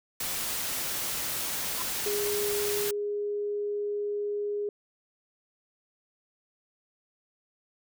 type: noise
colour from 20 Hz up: white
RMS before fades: -32 dBFS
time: 0.2-2.91 s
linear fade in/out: 5 ms
type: tone with exponential growth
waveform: sine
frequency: 1014 Hz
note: B5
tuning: 45 cents sharp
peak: -31 dBFS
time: 1.73-1.82 s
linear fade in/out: 1 ms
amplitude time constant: 19 ms
type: tone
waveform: sine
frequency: 412.2 Hz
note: G#4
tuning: 13 cents flat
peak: -28 dBFS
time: 2.06-4.69 s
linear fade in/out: 2 ms
effects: none